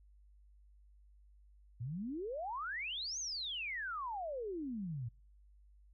sine exponential two-way sweep, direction up then down, 110 to 6600 to 110 Hz, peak -38 dBFS, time 1.8-5.09 s, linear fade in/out 10 ms, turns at 3.19 s, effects noise-tail reverb RT60 0.4 s tail -26 dB re dry + added 50 Hz sine -60 dBFS peak until 5.93 s

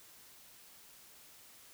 silence, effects white hiss -58 dBFS RMS until 1.73 s

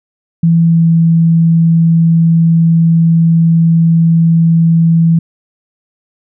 sine tone with pitch glide, 166.5 to 165.25 Hz, E3 to E3, +18 to +5 cents, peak -5 dBFS, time 0.43-5.19 s, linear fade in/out 5 ms, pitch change -13 cents, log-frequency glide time 0.63-0.87 s, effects none

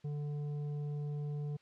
triangle tone with tanh clipping, 146.83 Hz, D3, in tune, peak -37 dBFS, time 0.04-1.57 s, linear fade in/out 10 ms, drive 12 dB, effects white hiss -69 dBFS RMS until 1.61 s + low-pass 4000 Hz 12 dB/octave

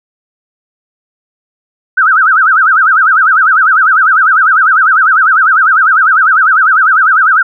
sine tone with vibrato, 1405 Hz, F6, 10 cents sharp, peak -4 dBFS, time 1.97-7.43 s, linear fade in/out 10 ms, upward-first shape sine, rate 10 Hz, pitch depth 210 cents each way, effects none

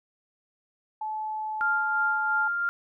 sine tone, 864 Hz, A5, 32 cents flat, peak -29 dBFS, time 1.01-2.48 s, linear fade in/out 5 ms
sine tone with tremolo, 1396.9 Hz, F6, in tune, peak -22 dBFS, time 1.61-2.69 s, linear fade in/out 0 ms, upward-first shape sine, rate 2.9 Hz, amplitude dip 35%
effects none

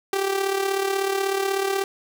sawtooth tone with amplitude modulation, 390.5 Hz, G4, 7 cents flat, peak -15 dBFS, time 0.13-1.84 s, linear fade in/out 2 ms, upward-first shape sine, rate 36.3 Hz, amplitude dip 60%, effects none

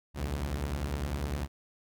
sawtooth beating tone pair, 63.1 / 73.1 Hz, B1 / D2, +38 / -7 cents, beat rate 10 Hz, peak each -32 / -29 dBFS, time 0.14-1.48 s, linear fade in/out 50 ms, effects none

